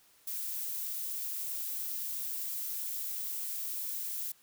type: noise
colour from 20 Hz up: violet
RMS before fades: -37 dBFS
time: 0.27-4.32 s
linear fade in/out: 5 ms
effects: white hiss -64 dBFS RMS until 4.42 s